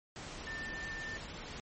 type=tone in noise; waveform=sine; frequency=1791 Hz; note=A6; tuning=30 cents sharp; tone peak=-40 dBFS; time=0.47-1.17 s; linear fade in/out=0 ms; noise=pink; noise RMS=-45 dBFS; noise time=0.16-1.6 s; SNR=+2 dB; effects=low-pass 9000 Hz 12 dB/octave + MP3 32 kbps